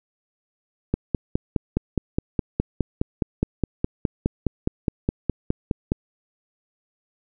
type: click train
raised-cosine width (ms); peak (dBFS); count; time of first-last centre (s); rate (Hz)
3; -7; 25; 0.94-5.919; 4.82
effects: none